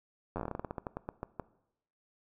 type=slowing click train; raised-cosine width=1 ms; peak=-22 dBFS; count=19; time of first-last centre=0.36-1.397 s; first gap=10 ms; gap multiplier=1.18; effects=noise-tail reverb RT60 0.8 s tail -19 dB re dry